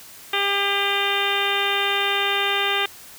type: harmonic tone with a mistuned harmonic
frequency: 400 Hz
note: G4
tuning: 35 cents sharp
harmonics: 1 / 2 / 3 / 4 / 5 / 6 / 7 / 8 / 9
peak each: -28 / -28 / -28 / -28 / -28 / -28 / -28 / -28 / -28 dBFS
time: 0.33-2.86 s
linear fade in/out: 5 ms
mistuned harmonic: 8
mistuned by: -39 cents
effects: white hiss -43 dBFS RMS until 3.18 s